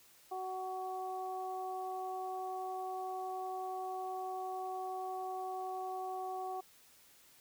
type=harmonic tone; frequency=374.1 Hz; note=F#4; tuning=19 cents sharp; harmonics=1 / 2 / 3; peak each=-44 / -39 / -48 dBFS; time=0.31-6.61 s; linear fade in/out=10 ms; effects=white hiss -63 dBFS RMS until 7.4 s